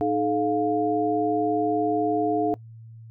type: tone cluster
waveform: sine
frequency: 307.5 / 427.6 / 704 Hz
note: D#4 / A4 / F5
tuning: -20 / -49 / +14 cents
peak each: -25 dBFS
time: 0.01-2.54 s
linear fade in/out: 0 ms
effects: noise-tail reverb RT60 0.1 s tail -22 dB re dry + added 113 Hz sine -41 dBFS peak until 3.1 s